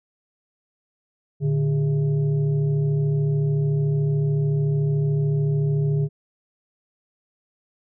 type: tone with frequency modulation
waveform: sine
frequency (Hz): 146.83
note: D3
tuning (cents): 0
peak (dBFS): -18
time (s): 1.4-6.09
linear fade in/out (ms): 50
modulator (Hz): 260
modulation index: 0.54
effects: none